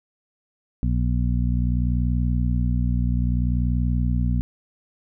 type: harmonic tone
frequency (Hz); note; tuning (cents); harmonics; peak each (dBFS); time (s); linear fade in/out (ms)
60.6; B1; -32; 1 / 2 / 3 / 4; -21 / -24 / -28 / -29; 0.83-4.41; 0
effects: none